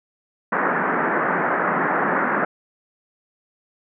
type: band-pass noise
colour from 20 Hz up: white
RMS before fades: -21 dBFS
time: 0.52-2.45 s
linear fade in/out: 5 ms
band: 160 to 1800 Hz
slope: 48 dB/octave
effects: none